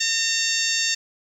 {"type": "harmonic tone", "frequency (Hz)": 910, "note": "A#5", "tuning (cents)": -42, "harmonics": [2, 3, 4, 5, 6, 7, 8], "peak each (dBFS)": [-28, -28, -28, -28, -28, -28, -28], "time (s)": [0, 0.95], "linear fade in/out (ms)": 10, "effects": ["8-bit"]}